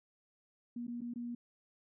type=tone with dropouts; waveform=sine; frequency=239.1 Hz; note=A#3; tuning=44 cents sharp; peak=-38 dBFS; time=0.76-1.35 s; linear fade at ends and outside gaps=5 ms; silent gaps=0.869-0.879 / 1.008-1.016 / 1.138-1.158 s; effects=none